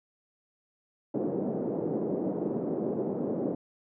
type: band-pass noise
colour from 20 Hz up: white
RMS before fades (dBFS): -31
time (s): 1.14-3.55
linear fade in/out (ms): 5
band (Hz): 170 to 480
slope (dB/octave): 24
effects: none